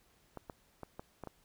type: clicks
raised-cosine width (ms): 1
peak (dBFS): -29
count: 6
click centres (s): 0.373 / 0.498 / 0.833 / 0.995 / 1.237 / 1.273
effects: pink hiss -69 dBFS RMS until 1.44 s